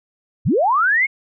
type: linear sweep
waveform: sine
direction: up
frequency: 65.41 to 2217 Hz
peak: -13 dBFS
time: 0.45-1.07 s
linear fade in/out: 20 ms
effects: none